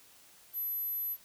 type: tone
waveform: sine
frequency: 12000 Hz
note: F#9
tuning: 23 cents sharp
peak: -31 dBFS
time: 0.53-1.17 s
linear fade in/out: 50 ms
effects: tanh soft clip ceiling -29 dBFS + white hiss -59 dBFS RMS until 1.24 s